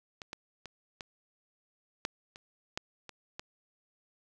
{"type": "clicks", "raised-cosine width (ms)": 0.2, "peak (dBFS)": [-25, -22, -26, -23, -14, -30, -16, -27, -22], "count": 9, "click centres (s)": [0.218, 0.331, 0.657, 1.008, 2.051, 2.359, 2.775, 3.093, 3.395], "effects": []}